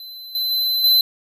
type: tone with level steps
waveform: square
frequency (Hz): 4044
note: B7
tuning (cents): +40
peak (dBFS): -34 / -20 / -18 / -12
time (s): 0-1.01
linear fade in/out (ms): 2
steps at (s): 0.35 / 0.51 / 0.84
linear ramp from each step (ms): 2
effects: none